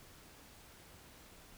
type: silence
effects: pink hiss -58 dBFS RMS until 1.57 s